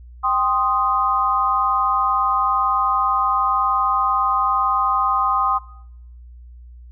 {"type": "chord", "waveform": "sine", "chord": "C minor", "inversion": "second", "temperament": "equal", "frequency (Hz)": [784, 1046.5, 1244.5], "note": ["G5", "C6", "Eb6"], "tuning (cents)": [0, 0, 0], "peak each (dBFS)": [-23, -20, -19], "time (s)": [0.23, 5.59], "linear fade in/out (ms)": 20, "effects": ["noise-tail reverb RT60 0.7 s tail -19 dB re dry", "added 60 Hz sine -38 dBFS peak until 6.91 s"]}